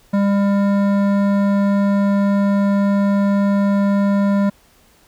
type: tone with hard clipping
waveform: triangle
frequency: 200.1 Hz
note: G3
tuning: 36 cents sharp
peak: -15 dBFS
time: 0.13-4.5 s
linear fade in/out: 10 ms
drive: 17 dB
effects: pink hiss -53 dBFS RMS until 5.07 s